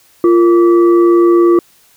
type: tone with frequency modulation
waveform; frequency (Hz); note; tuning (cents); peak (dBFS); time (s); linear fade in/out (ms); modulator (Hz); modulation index
sine; 346; F4; -16; -5; 0.24-1.59; 2; 809; 0.42
effects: white hiss -49 dBFS RMS until 1.96 s